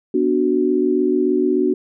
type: chord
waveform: sine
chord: B minor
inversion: none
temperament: equal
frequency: 246.9 / 293.7 / 370 Hz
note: B3 / D4 / F#4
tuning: 0 / 0 / 0 cents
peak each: -21 / -19 / -17 dBFS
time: 0.14-1.74 s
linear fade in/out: 5 ms
effects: none